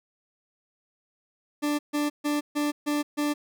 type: tone bursts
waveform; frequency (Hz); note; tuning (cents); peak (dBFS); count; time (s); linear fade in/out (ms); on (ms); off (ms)
40% pulse; 294.4; D4; +4; -23; 6; 1.62-3.34; 20; 170; 140
effects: none